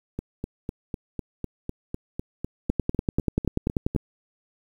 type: two click trains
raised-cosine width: 3 ms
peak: -9 / -16 dBFS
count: 14 / 16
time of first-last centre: 2.7-3.962 / 0.19-3.949 s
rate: 10.3 / 3.99 Hz
effects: 8-bit